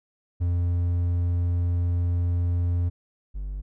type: tone pair in turn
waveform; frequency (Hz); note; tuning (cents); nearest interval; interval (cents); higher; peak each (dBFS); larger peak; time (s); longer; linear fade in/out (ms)
triangle; 87.31 / 49; F2 / G1; 0 / 0; minor seventh; 1000; first; -19 / -27; first; 0.4-2.9 / 3.34-3.62; first; 20
effects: none